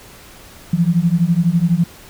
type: beating tone pair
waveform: sine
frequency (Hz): 164.81 / 176.81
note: E3 / F3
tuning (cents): 0 / +22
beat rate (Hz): 12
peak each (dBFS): -15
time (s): 0.73-1.84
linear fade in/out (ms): 5
effects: pink hiss -41 dBFS RMS until 2.09 s